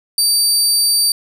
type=tone; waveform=25% pulse; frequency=4638 Hz; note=D8; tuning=22 cents flat; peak=-7 dBFS; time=0.18-1.12 s; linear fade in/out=2 ms; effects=none